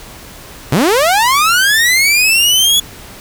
sawtooth linear sweep, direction up, 112.5 to 3415 Hz, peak -5 dBFS, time 0.72-2.8 s, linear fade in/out 5 ms, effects pink hiss -34 dBFS RMS until 3.2 s

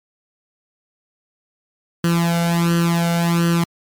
sawtooth tone with flanger, 169.7 Hz, F3, 49 cents flat, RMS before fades -17 dBFS, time 2.04-3.64 s, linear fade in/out 2 ms, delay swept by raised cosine 0.66 to 1.4 ms, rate 1.4 Hz, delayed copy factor +0.85, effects MP3 96 kbps

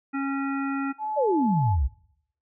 harmonic tone, 274.7 Hz, C#4, 16 cents flat, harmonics 1 / 3 / 5 / 7 / 9, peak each -26 / -37 / -33 / -40 / -41 dBFS, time 0.13-0.93 s, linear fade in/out 20 ms
sine tone with vibrato, 860 Hz, A5, 40 cents flat, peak -27 dBFS, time 0.98-1.77 s, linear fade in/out 50 ms, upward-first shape triangle, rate 11 Hz, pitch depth 8 cents each way
sine exponential sweep, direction down, 625 to 57.6 Hz, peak -20 dBFS, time 1.16-1.88 s, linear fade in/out 20 ms
effects noise-tail reverb RT60 0.7 s tail -21 dB re dry

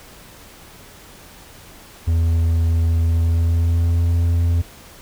triangle tone with pitch glide, 82.8 to 84.98 Hz, E2 to F2, +8 to -47 cents, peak -12 dBFS, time 2.07-4.62 s, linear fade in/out 10 ms, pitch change +45 cents, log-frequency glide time 3.08-4.06 s, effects pink hiss -43 dBFS RMS until 5.01 s

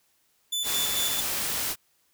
sawtooth tone with tremolo, 3497 Hz, A7, 11 cents flat, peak -23 dBFS, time 0.52-1.21 s, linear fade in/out 10 ms, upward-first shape square, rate 4.5 Hz, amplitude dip 45%
white noise, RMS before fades -29 dBFS, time 0.63-1.76 s, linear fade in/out 50 ms
effects white hiss -68 dBFS RMS until 2.13 s

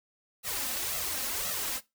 white noise with flanger, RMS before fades -33 dBFS, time 0.43-1.81 s, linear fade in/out 50 ms, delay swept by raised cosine 1.5 to 3.9 ms, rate 1.9 Hz, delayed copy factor +0.8, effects noise-tail reverb RT60 0.2 s tail -18 dB re dry

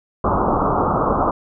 white low-pass noise, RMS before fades -18 dBFS, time 0.24-1.31 s, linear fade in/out 5 ms, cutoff 1300 Hz, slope 96 dB/octave, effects none

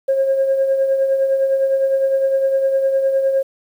sine tone with tremolo, 539 Hz, C#5, 49 cents flat, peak -10 dBFS, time 0.08-3.43 s, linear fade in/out 10 ms, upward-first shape triangle, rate 9.8 Hz, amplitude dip 55%, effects tanh soft clip ceiling -9 dBFS + 8-bit

